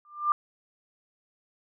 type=tone with exponential growth; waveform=sine; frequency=1193 Hz; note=D6; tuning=27 cents sharp; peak=-17 dBFS; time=0.05-0.32 s; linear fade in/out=1 ms; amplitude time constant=58 ms; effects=none